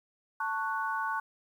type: chord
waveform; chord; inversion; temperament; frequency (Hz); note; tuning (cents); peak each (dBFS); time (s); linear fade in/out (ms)
sine; F# minor; first; just; 888 / 1110 / 1480; A5 / C#6 / F#6; +16 / +2 / 0; -34; 0.4-1.2; 5
effects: 10-bit